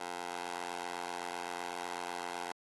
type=tone with high-pass filter; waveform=15% pulse; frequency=87.9 Hz; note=F2; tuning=12 cents sharp; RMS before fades=-41 dBFS; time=0-2.52 s; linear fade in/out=5 ms; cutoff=620 Hz; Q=1.8; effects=AAC 32 kbps